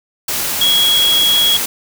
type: tone in noise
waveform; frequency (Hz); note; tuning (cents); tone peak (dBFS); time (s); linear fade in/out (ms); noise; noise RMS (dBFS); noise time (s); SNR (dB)
sine; 3322; G#7; 0; -10; 0.61-1.57; 5; white; -19; 0.28-1.66; +6
effects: none